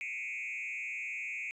sine tone with frequency modulation, 2349 Hz, D7, in tune, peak -34 dBFS, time 0.01-1.51 s, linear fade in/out 0 ms, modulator 126 Hz, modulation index 1.8, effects tanh soft clip ceiling -34 dBFS

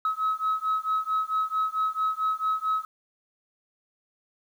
sine beating tone pair, 1281 / 1285.5 Hz, E6 / E6, -50 / -44 cents, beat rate 4.5 Hz, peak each -26 / -26 dBFS, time 0.05-2.85 s, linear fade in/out 2 ms, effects tanh soft clip ceiling -19 dBFS + 9-bit

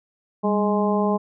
harmonic tone with a mistuned harmonic, 208.9 Hz, G#3, 10 cents sharp, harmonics 1 / 2 / 3 / 4 / 5, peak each -21 / -24 / -26 / -27 / -28 dBFS, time 0.43-1.18 s, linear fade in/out 20 ms, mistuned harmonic 1, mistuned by -70 cents, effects none

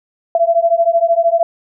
sine beating tone pair, 667 / 680 Hz, E5 / F5, +20 / -46 cents, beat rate 13 Hz, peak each -13 dBFS, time 0.35-1.43 s, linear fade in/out 2 ms, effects none

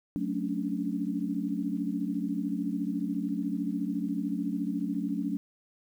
sine chord, D major seventh, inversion first, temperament equal with one note detuned, 185 / 220 / 277.2 / 291.1 Hz, F#3 / A3 / C#4 / D4, 0 / 0 / 0 / -15 cents, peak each -34 dBFS, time 0.16-5.37 s, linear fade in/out 0 ms, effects 10-bit

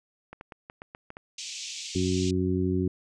clicks, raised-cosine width 0.5 ms, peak -26 dBFS, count 8, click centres 0.33 / 0.411 / 0.522 / 0.699 / 0.819 / 0.949 / 1.104 / 1.169 s
white band-pass noise, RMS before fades -38 dBFS, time 1.38-2.31 s, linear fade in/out 5 ms, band 2400 to 7300 Hz, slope 48 dB/octave
harmonic tone, 92 Hz, F#2, 9 cents flat, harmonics 1 / 2 / 3 / 4, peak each -29 / -29 / -29 / -29 dBFS, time 1.95-2.88 s, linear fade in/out 5 ms
effects none

